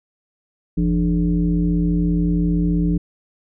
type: tone with frequency modulation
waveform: sine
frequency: 171.5 Hz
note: F3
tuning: 31 cents flat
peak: -15 dBFS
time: 0.77-2.98 s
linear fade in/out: 10 ms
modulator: 126 Hz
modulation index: 1
effects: none